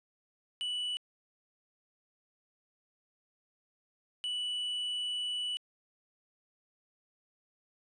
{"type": "tone bursts at uneven times", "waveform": "triangle", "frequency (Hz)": 2960, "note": "F#7", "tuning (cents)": 0, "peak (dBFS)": -31, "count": 2, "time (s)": [[0.61, 0.97], [4.24, 5.57]], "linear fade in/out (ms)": 0, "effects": ["resampled to 24000 Hz"]}